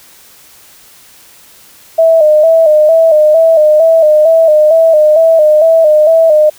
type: tone with vibrato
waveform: sine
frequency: 631 Hz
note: D#5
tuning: 24 cents sharp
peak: -3 dBFS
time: 1.98-6.5 s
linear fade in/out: 10 ms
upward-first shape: square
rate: 2.2 Hz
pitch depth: 60 cents each way
effects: white hiss -40 dBFS RMS until 6.58 s